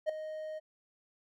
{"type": "tone with ADSR envelope", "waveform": "triangle", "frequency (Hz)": 622.3, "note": "D#5", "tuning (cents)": 0, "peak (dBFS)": -23, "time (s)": [0.06, 0.6], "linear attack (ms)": 33, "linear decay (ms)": 4, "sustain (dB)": -13, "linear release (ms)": 25, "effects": []}